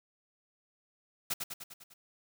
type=noise with echo; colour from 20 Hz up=white; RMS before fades=-32 dBFS; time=1.3-1.34 s; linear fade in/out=10 ms; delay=100 ms; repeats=6; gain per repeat=-4 dB; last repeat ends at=1.94 s; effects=none